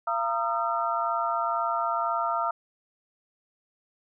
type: tone cluster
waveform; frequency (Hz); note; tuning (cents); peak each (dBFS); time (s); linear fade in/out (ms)
sine; 683 / 927 / 1226 / 1348; F5 / A#5 / D#6 / E6; -39 / -10 / -26 / +38; -30; 0.07-2.51; 5
effects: none